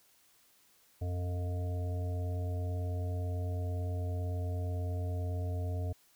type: harmonic tone with a mistuned harmonic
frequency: 89.1 Hz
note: F2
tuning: 35 cents sharp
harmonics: 1 / 3 / 5 / 7 / 8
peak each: -32 / -47 / -47 / -47 / -51 dBFS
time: 1.01-5.93 s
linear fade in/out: 10 ms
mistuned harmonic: 1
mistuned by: +17 cents
effects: white hiss -66 dBFS RMS until 6.15 s